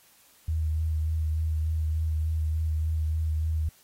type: tone with vibrato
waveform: sine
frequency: 78.9 Hz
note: D#2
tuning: 25 cents sharp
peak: -24 dBFS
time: 0.48-3.69 s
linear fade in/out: 5 ms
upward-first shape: sine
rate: 3.4 Hz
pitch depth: 21 cents each way
effects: white hiss -59 dBFS RMS until 3.83 s + AAC 48 kbps